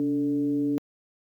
sine tone with frequency modulation, 287.4 Hz, D4, 37 cents flat, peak -22 dBFS, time 0-0.78 s, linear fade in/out 0 ms, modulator 154 Hz, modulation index 0.52, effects high-pass 150 Hz 12 dB/octave + 10-bit

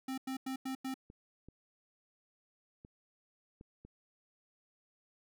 square tone bursts, 263.5 Hz, C4, 12 cents sharp, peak -37 dBFS, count 5, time 0.08-0.942 s, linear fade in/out 5 ms, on 98 ms, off 93 ms
clicks, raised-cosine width 3 ms, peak -39 dBFS, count 5, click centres 1.101 / 1.486 / 2.849 / 3.611 / 3.85 s
effects none

